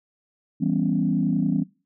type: chord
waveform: sine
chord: C# half-diminished seventh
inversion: first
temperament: equal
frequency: 164.81 / 196 / 246.9 / 277.2 Hz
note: E3 / G3 / B3 / C#4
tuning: 0 / 0 / 0 / 0 cents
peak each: -25 dBFS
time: 0.6-1.64 s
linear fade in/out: 20 ms
effects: noise-tail reverb RT60 0.3 s tail -19 dB re dry + tanh soft clip ceiling -10 dBFS